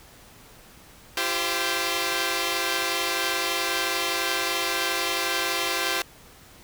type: chord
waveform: 5% pulse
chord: F suspended second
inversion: none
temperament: equal with one note detuned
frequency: 340.5 / 392 / 523.3 Hz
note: F4 / G4 / C5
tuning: -44 / 0 / 0 cents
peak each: -17 dBFS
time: 1.17-6.02 s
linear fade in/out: 2 ms
effects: pink hiss -50 dBFS RMS until 6.63 s